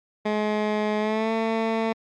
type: tone with pitch glide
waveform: 15% pulse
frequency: 212 to 224.3 Hz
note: G#3 to A3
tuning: +36 to +34 cents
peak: -16 dBFS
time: 0.25-1.93 s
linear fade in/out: 10 ms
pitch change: +98 cents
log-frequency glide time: 0.99-1.32 s
effects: low-pass 3000 Hz 12 dB/octave + Opus 48 kbps